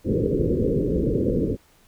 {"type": "low-pass noise", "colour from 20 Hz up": "white", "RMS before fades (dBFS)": -22, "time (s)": [0.04, 1.57], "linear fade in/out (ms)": 50, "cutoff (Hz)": 520, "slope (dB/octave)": 96, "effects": ["pink hiss -58 dBFS RMS until 1.87 s"]}